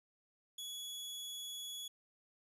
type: tone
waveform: sawtooth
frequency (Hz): 3380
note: G#7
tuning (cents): +30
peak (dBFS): -40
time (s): 0.58-1.88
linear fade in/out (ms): 5
effects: resampled to 32000 Hz + 12-bit